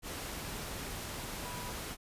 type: tone in noise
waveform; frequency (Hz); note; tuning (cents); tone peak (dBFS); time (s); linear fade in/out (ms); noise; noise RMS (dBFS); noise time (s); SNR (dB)
sine; 981; B5; -12; -45; 1.42-1.74; 50; pink; -41; 0.02-1.97; -7
effects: resampled to 32000 Hz